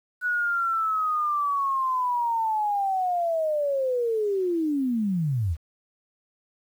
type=linear sweep; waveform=sine; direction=down; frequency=1480 to 70.4 Hz; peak=-22 dBFS; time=0.21-5.57 s; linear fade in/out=50 ms; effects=9-bit